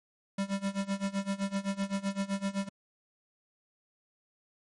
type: tone with tremolo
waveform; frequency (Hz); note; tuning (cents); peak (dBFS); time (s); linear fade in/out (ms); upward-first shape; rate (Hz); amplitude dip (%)
square; 196.8; G3; +7; -28; 0.38-2.69; 5; sine; 7.8; 90
effects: MP3 48 kbps